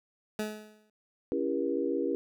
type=tone with exponential decay; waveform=20% pulse; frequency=213.5 Hz; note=G#3; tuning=48 cents sharp; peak=-24 dBFS; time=0.39-0.9 s; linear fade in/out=2 ms; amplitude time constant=110 ms
type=chord; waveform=sine; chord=C# diminished seventh; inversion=none; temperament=just; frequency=277.2 / 332.6 / 399.1 / 479 Hz; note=C#4 / E4 / G4 / Bb4; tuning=0 / +16 / +31 / +47 cents; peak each=-33 dBFS; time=1.32-2.15 s; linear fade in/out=0 ms
effects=none